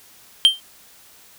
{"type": "tone with exponential decay", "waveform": "triangle", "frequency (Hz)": 3146, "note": "G7", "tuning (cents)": 6, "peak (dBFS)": -4, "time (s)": [0.45, 0.6], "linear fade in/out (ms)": 0, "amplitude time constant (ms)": 32, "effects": ["white hiss -49 dBFS RMS until 1.38 s"]}